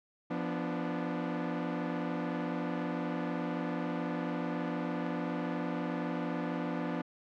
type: chord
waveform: sawtooth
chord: B diminished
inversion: second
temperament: equal with one note detuned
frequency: 172.61 / 246.9 / 293.7 Hz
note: F3 / B3 / D4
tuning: -20 / 0 / 0 cents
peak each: -33 dBFS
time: 0.3-7.02 s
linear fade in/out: 10 ms
effects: low-pass 2000 Hz 12 dB/octave